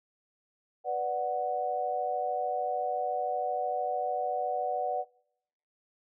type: chord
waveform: sine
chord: B minor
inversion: none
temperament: equal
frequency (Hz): 493.9 / 587.3 / 740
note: B4 / D5 / F#5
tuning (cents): 0 / 0 / 0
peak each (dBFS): -35 / -34 / -30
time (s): 0.84-5.05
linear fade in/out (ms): 50
effects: noise-tail reverb RT60 0.8 s tail -24 dB re dry